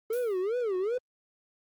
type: tone with vibrato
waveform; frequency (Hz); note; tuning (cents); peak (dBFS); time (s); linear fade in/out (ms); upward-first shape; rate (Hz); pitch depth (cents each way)
triangle; 426.2; G#4; +45; -25; 0.1-0.98; 5; sine; 2.6; 270
type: noise with exponential decay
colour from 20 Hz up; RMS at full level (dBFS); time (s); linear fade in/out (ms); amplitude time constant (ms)
blue; -41; 0.13-0.49; 0; 77
effects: Opus 24 kbps